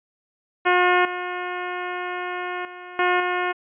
10% pulse tone with level steps, 359.2 Hz, F4, 49 cents sharp, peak -7 / -18 / -28 / -9 / -13 dBFS, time 0.65-3.53 s, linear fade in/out 20 ms, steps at 1.05 / 2.65 / 2.99 / 3.2 s, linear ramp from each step 2 ms, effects resampled to 8000 Hz

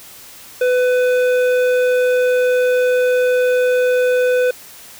triangle tone with hard clipping, 500 Hz, B4, 21 cents sharp, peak -14 dBFS, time 0.61-4.51 s, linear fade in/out 5 ms, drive 14 dB, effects white hiss -39 dBFS RMS until 4.99 s

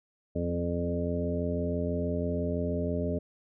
harmonic tone with a mistuned harmonic, 86.1 Hz, F2, 24 cents flat, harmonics 1 / 2 / 3 / 4 / 5 / 6 / 7, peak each -33 / -34 / -34 / -42 / -35 / -46 / -35 dBFS, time 0.35-3.19 s, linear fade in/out 10 ms, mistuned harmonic 2, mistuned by +27 cents, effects none

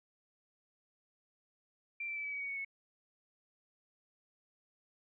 sine tone with pitch steps, 2358 / 2335 / 2312 / 2290 / 2267 / 2245 / 2223 / 2201 Hz, D7 / D7 / D7 / D7 / C#7 / C#7 / C#7 / C#7, +6 / -11 / -28 / -44 / +38 / +21 / +4 / -13 cents, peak -37 dBFS, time 2-2.648 s, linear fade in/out 5 ms, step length 81 ms, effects none

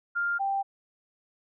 sine tone pair in turn, 1400 / 787.5 Hz, F6 / G5, +4 / +8 cents, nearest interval minor seventh, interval 996 cents, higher first, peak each -25 dBFS, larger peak neither, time 0.15-0.39 / 0.39-0.63 s, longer neither, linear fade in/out 20 ms, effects none

